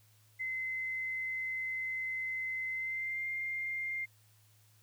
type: tone with pitch glide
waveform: sine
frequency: 2055 to 2108 Hz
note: C7 to C7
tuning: -32 to +12 cents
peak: -34 dBFS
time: 0.39-4.06 s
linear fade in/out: 20 ms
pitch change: +44 cents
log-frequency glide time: 2.69-3.27 s
effects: added 107 Hz sine -64 dBFS peak until 4.82 s + white hiss -68 dBFS RMS until 4.82 s